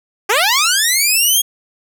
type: linear sweep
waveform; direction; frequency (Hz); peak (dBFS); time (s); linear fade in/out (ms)
10% pulse; up; 372.6 to 3305; -3; 0.29-1.42; 10
effects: none